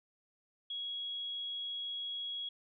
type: tone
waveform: sine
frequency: 3322 Hz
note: G#7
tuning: in tune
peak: -37 dBFS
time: 0.7-2.49 s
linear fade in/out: 5 ms
effects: none